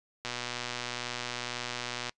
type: click train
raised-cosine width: 0.2 ms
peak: -17 dBFS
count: 226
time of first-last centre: 0.25-2.094 s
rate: 122 Hz
effects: noise-tail reverb RT60 0.1 s tail -25 dB re dry + resampled to 24000 Hz